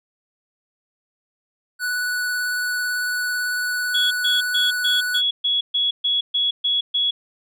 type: tone with vibrato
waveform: square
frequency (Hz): 1480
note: F#6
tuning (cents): 0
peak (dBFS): -22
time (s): 1.79-5.22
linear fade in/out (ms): 50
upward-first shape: sine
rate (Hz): 18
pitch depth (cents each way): 11
type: tone bursts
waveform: sine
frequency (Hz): 3360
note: G#7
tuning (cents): +19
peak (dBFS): -17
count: 11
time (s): 3.94-7.11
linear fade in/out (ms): 10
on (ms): 170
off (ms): 130
effects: none